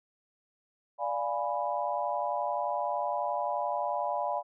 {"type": "chord", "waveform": "sine", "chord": "D diminished seventh", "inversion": "none", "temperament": "equal", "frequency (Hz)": [587.3, 698.5, 830.6, 987.8], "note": ["D5", "F5", "Ab5", "Cb6"], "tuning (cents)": [0, 0, 0, 0], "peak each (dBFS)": -34, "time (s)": [0.98, 4.43], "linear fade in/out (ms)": 50, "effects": []}